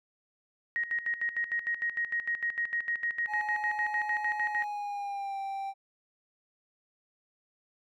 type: tone with tremolo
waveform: sine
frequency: 1881 Hz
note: A#6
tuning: 15 cents sharp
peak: -27 dBFS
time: 0.76-4.64 s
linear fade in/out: 0 ms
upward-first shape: square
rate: 6.6 Hz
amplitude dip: 75%
type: tone with pitch glide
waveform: triangle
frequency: 845 to 783.9 Hz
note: G#5 to G5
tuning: +30 to 0 cents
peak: -31 dBFS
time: 3.27-5.74 s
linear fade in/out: 50 ms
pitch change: -130 cents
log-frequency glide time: 4.48-5.39 s
effects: none